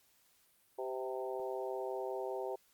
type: harmonic tone with a mistuned harmonic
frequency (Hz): 130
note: C3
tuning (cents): -11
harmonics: 3 / 4 / 5 / 6 / 7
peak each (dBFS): -40 / -42 / -44 / -46 / -47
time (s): 0.78-2.56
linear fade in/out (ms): 10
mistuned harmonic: 4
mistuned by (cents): -18
effects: white hiss -70 dBFS RMS until 2.73 s + Opus 48 kbps